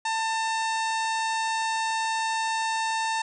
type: harmonic tone with a mistuned harmonic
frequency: 893 Hz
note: A5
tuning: 25 cents sharp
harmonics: 1 / 2 / 3 / 4 / 5 / 6 / 7 / 8 / 9 / 10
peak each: -26 / -32 / -36 / -38 / -40 / -42 / -43 / -44 / -45 / -46 dBFS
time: 0.05-3.22 s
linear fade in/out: 5 ms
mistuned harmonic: 4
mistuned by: +59 cents
effects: none